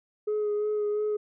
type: tone with vibrato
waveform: sine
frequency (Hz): 420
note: G#4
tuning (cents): +19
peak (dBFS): -23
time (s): 0.27-1.17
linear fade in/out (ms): 10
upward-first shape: sine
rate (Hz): 2.9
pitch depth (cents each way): 19
effects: tanh soft clip ceiling -23 dBFS